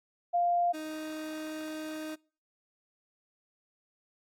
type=tone pair in turn; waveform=sine / 30% pulse; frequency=698.5 / 311.1 Hz; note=F5 / D#4; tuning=0 / 0 cents; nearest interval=octave + major second; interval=1400 cents; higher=first; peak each=-24 / -34 dBFS; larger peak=first; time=0.33-0.73 / 0.73-2.16 s; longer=second; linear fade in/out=20 ms; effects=noise-tail reverb RT60 0.4 s tail -25 dB re dry + AAC 64 kbps